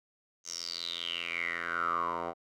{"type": "tone with band-pass filter sweep", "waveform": "10% pulse", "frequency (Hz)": 85.2, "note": "F2", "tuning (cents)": -42, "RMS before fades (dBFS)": -35, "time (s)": [0.44, 2.34], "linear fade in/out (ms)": 50, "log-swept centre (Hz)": [6300, 770], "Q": 8.8, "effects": []}